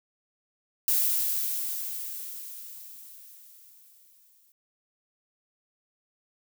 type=noise with exponential decay; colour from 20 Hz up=violet; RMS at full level=-23 dBFS; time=0.88-4.52 s; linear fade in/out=1 ms; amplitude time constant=790 ms; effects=none